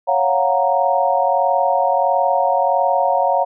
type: chord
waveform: sine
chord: Gb major seventh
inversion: second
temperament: equal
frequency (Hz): 554.4 / 698.5 / 740 / 932.3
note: Db5 / F5 / Gb5 / Bb5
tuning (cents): 0 / 0 / 0 / 0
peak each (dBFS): -19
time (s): 0.07-3.45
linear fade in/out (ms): 20
effects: none